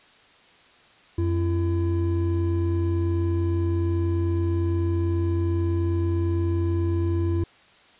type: tone pair together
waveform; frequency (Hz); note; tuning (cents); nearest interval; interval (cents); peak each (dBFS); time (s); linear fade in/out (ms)
triangle; 89.4 / 337.3; F2 / E4; +41 / +40; octave + major seventh; 2299; -20 / -24; 1.18-7.44; 5
effects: white hiss -54 dBFS RMS until 7.99 s + resampled to 8000 Hz